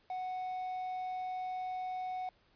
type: tone with quantisation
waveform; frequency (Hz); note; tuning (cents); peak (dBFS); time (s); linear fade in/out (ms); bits
triangle; 740; F#5; 0; -34; 0.1-2.29; 2; 9
effects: pink hiss -69 dBFS RMS until 2.55 s + resampled to 11025 Hz